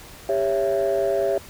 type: chord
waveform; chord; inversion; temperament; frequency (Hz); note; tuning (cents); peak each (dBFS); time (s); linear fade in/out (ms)
sine; C# diminished; second; just; 399.1 / 554.4 / 665.2; G4 / C#5 / E5; +31 / 0 / +16; -22; 0.29-1.38; 2
effects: tanh soft clip ceiling -14 dBFS + pink hiss -43 dBFS RMS until 1.49 s